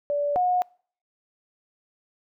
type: tone pair in turn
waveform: sine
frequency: 579 / 724 Hz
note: D5 / F#5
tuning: -25 / -38 cents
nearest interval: major third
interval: 387 cents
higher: second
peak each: -22 / -19 dBFS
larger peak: second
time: 0.1-0.36 / 0.36-0.62 s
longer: neither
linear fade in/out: 0 ms
effects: noise-tail reverb RT60 0.5 s tail -26 dB re dry